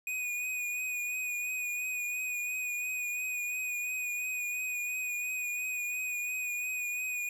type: tone with vibrato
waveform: square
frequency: 2477 Hz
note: D#7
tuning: 8 cents flat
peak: -33 dBFS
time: 0.07-7.29 s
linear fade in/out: 2 ms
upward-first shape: triangle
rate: 2.9 Hz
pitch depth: 32 cents each way
effects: 10-bit